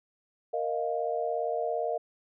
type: chord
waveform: sine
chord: Bb suspended fourth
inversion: none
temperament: just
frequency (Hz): 466.2 / 621.6 / 699.2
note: Bb4 / Eb5 / F5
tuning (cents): 0 / -2 / +2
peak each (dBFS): -32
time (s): 0.53-1.98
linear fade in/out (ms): 10
effects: none